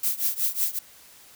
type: noise with tremolo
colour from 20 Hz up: violet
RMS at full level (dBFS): -22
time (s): 0.03-0.79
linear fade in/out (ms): 5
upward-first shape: triangle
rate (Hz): 5.4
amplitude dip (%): 95
effects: white hiss -51 dBFS RMS until 1.35 s